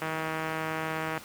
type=click train; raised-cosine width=0.5 ms; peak=-17 dBFS; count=185; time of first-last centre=0.02-1.177 s; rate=159 Hz; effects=pink hiss -46 dBFS RMS until 1.24 s + high-pass 100 Hz 12 dB/octave